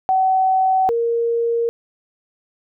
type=tone pair in turn; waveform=sine; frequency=757 / 466.1 Hz; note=F#5 / A#4; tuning=+39 / 0 cents; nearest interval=minor sixth; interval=839 cents; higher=first; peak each=-13 / -16 dBFS; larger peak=first; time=0.09-0.89 / 0.89-1.69 s; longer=neither; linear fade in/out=0 ms; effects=none